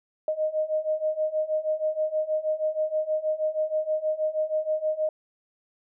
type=beating tone pair; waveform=sine; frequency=617 / 623.3 Hz; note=D#5 / D#5; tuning=-15 / +3 cents; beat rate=6.3 Hz; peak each=-28 / -26 dBFS; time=0.28-5.09 s; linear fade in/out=2 ms; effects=none